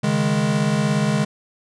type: chord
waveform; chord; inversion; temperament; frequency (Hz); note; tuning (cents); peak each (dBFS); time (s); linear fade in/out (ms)
square; C# suspended second; none; equal; 138.59 / 155.56 / 207.7; C#3 / D#3 / G#3; 0 / 0 / 0; -24 / -23 / -21; 0.03-1.25; 10
effects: resampled to 22050 Hz